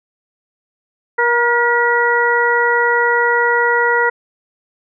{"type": "harmonic tone with a mistuned harmonic", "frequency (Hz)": 475.2, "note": "A#4", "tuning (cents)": 33, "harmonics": [1, 2, 3, 4], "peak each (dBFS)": [-17, -17, -17, -17], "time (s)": [1.18, 4.1], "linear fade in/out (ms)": 10, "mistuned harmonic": 4, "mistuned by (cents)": 27, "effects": []}